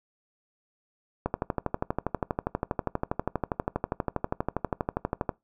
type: click train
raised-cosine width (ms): 1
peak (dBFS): -12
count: 51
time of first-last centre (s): 1.26-5.292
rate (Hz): 12.4
effects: noise-tail reverb RT60 0.2 s tail -22 dB re dry